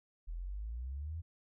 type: exponential sweep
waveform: sine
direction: up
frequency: 39.62 to 85.6 Hz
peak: -38 dBFS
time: 0.27-1.22 s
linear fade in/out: 20 ms
effects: none